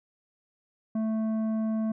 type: tone with tanh clipping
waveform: sine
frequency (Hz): 220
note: A3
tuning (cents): 0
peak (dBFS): -27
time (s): 0.95-1.92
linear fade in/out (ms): 5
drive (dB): 9
effects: none